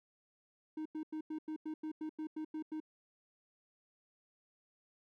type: tone bursts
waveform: triangle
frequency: 311.1 Hz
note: D#4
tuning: in tune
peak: -36 dBFS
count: 12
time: 0.77-2.802 s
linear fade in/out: 5 ms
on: 85 ms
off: 92 ms
effects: none